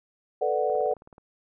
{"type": "chord", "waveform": "sine", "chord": "B minor seventh", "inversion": "third", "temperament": "equal", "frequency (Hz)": [440, 493.9, 587.3, 740], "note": ["A4", "B4", "D5", "F#5"], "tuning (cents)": [0, 0, 0, 0], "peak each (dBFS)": -28, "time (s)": [0.41, 0.94], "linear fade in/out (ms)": 10}
{"type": "click train", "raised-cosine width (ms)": 1, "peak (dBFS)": -35, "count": 10, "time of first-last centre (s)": [0.7, 1.181], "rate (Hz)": 18.7}
{"effects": []}